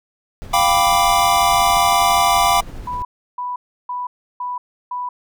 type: noise with tremolo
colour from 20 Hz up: brown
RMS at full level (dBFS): -31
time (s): 0.42-3.02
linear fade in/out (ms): 0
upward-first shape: sine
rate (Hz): 12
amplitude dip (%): 30
type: chord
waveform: square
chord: G dominant seventh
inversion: third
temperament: equal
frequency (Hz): 698.5 / 784 / 987.8 / 1174.7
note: F5 / G5 / B5 / D6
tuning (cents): 0 / 0 / 0 / 0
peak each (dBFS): -19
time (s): 0.53-2.61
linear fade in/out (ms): 10
type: tone bursts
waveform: sine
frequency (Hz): 987.8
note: B5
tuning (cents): 0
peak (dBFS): -22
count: 5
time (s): 2.87-5.09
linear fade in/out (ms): 5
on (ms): 180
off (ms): 330
effects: none